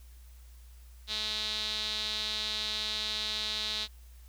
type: tone with band-pass filter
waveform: sawtooth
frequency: 214.6 Hz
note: A3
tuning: 43 cents flat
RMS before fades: -34 dBFS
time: 1.07-3.88 s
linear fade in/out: 50 ms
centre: 3900 Hz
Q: 6
effects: added 60 Hz sine -49 dBFS peak until 4.28 s + white hiss -63 dBFS RMS until 4.28 s